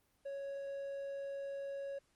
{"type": "tone", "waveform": "triangle", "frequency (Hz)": 554.4, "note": "C#5", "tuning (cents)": 0, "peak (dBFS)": -38, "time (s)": [0.25, 1.99], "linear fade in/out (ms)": 10, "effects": ["pink hiss -75 dBFS RMS until 2.15 s", "Opus 24 kbps"]}